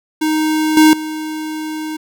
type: tone with level steps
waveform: square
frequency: 311.1 Hz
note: D#4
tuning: in tune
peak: -14 / -6 / -22 dBFS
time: 0.21-1.97 s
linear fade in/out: 10 ms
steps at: 0.77 / 0.93 s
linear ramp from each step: 2 ms
effects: none